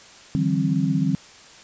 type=tone cluster; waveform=sine; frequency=149.8 / 166.1 / 192.7 / 265.7 Hz; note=D3 / E3 / G3 / C4; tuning=+35 / +13 / -29 / +27 cents; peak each=-24 dBFS; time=0.35-1.15 s; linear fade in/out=0 ms; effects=white hiss -46 dBFS RMS until 1.63 s + resampled to 16000 Hz